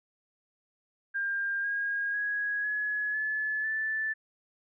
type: tone with pitch steps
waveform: sine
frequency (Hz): 1601 / 1630.9 / 1661.3 / 1692.3 / 1723.9 / 1756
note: G6 / G#6 / G#6 / G#6 / A6 / A6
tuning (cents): +36 / -32 / 0 / +32 / -36 / -4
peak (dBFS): -28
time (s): 1.14-4.14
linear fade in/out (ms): 20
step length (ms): 500
effects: none